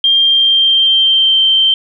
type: tone with pitch glide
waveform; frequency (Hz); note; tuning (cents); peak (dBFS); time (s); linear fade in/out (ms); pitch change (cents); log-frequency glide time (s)
sine; 3195 to 3127; G7 to G7; +32 to -5; -7; 0.04-1.74; 2; -37; 0.15-1.39
effects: none